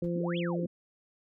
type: harmonic tone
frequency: 172.6 Hz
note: F3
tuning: 20 cents flat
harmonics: 1 / 2 / 3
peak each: -31 / -34 / -36 dBFS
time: 0.02-0.66 s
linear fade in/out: 5 ms
type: noise with exponential decay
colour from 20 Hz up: brown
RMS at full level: -44 dBFS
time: 0.04-0.14 s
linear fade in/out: 1 ms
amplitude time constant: 20 ms
type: exponential two-way sweep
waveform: sine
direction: up then down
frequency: 199.6 to 3520 to 199.6 Hz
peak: -38 dBFS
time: 0.15-0.67 s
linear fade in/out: 5 ms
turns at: 0.38 s
effects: none